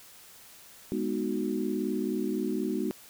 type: chord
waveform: sine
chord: G# minor seventh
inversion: none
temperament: equal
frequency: 207.7 / 246.9 / 311.1 / 370 Hz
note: G#3 / B3 / D#4 / F#4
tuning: 0 / 0 / 0 / 0 cents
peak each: -33 dBFS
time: 0.92-2.91 s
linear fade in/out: 0 ms
effects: white hiss -52 dBFS RMS until 3.09 s